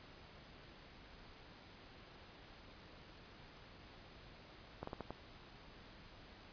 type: slowing click train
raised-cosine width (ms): 1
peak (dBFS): -29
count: 5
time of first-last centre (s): 4.83-5.106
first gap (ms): 44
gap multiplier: 1.31
effects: pink hiss -58 dBFS RMS until 6.52 s + resampled to 11025 Hz